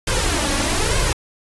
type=noise with flanger; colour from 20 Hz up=pink; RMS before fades=-19 dBFS; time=0.07-1.13 s; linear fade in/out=5 ms; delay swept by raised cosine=1.9 to 3.6 ms; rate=1.1 Hz; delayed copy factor=+0.65; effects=resampled to 24000 Hz